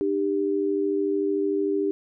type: tone pair together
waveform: sine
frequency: 302.1 / 395.5 Hz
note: D4 / G4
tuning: +49 / +15 cents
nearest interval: perfect fourth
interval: 466 cents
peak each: -26 / -23 dBFS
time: 0.01-1.91 s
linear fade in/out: 0 ms
effects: none